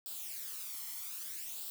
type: noise with flanger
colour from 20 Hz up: blue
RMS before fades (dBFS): -43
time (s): 0.06-1.7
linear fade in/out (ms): 0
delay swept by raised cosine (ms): 0.24 to 0.95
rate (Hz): 0.62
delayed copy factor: +0.65
effects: none